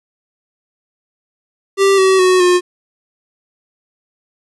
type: tone with pitch steps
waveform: square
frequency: 392 / 380.4 / 369.1 / 358.2 Hz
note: G4 / F#4 / F#4 / F4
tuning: 0 / +48 / -4 / +44 cents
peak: -9 dBFS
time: 1.77-2.61 s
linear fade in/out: 50 ms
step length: 210 ms
effects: resampled to 24000 Hz + 8-bit